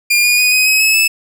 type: tone with pitch steps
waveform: sawtooth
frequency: 2409 / 2443 / 2477 / 2511 / 2546 / 2582 / 2618 Hz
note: D7 / D#7 / D#7 / D#7 / D#7 / E7 / E7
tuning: +43 / -32 / -8 / +15 / +39 / -37 / -13 cents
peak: -6 dBFS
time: 0.1-1.08 s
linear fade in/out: 10 ms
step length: 140 ms
effects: none